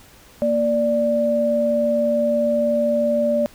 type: tone pair together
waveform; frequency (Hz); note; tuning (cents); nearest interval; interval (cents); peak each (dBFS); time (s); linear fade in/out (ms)
sine; 233.3 / 587.3; A#3 / D5; +2 / 0; octave + major third; 1598; -22 / -17; 0.42-3.46; 0
effects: pink hiss -48 dBFS RMS until 3.54 s